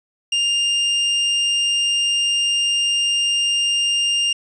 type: tone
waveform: 40% pulse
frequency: 2805 Hz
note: F7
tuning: 7 cents sharp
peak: -15 dBFS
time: 0.32-4.33 s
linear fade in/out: 5 ms
effects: resampled to 22050 Hz + 9-bit